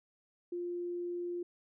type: tone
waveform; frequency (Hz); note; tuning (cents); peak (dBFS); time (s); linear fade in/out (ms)
sine; 350.4; F4; +6; -35; 0.52-1.43; 5
effects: none

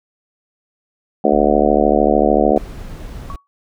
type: harmonic tone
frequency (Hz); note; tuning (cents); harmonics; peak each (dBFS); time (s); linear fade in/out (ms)
73.42; D2; 0; 3 / 4 / 5 / 6 / 7 / 8 / 9 / 10; -19 / -19 / -19 / -19 / -19 / -19 / -19 / -19; 1.24-2.58; 5
type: tone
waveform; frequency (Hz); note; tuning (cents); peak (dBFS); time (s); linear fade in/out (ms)
sine; 48.22; G1; -28; -24; 1.32-2.52; 10
type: noise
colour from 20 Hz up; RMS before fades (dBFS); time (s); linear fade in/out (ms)
brown; -30; 2.56-3.36; 2
type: tone with exponential decay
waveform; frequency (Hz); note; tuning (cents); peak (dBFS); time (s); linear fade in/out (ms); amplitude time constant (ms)
sine; 1122; C#6; +21; -26; 3.3-3.47; 0; 35
effects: none

